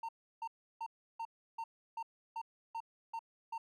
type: tone bursts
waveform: triangle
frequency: 911 Hz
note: A#5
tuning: 40 cents flat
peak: -36 dBFS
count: 10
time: 0.03-3.58 s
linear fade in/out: 5 ms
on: 58 ms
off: 330 ms
effects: none